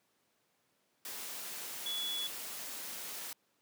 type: tone in noise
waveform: sine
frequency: 3399 Hz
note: G#7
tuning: 39 cents sharp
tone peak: -35 dBFS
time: 1.86-2.27 s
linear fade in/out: 2 ms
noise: white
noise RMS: -43 dBFS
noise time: 1.05-3.33 s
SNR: +5 dB
effects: pink hiss -75 dBFS RMS until 3.61 s + high-pass 200 Hz 12 dB/octave